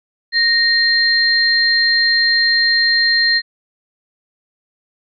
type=tone pair together; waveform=sine; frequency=1857 / 4180 Hz; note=A#6 / C8; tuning=-7 / -2 cents; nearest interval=octave + major second; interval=1405 cents; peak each=-14 dBFS; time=0.32-3.42 s; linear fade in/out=50 ms; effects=none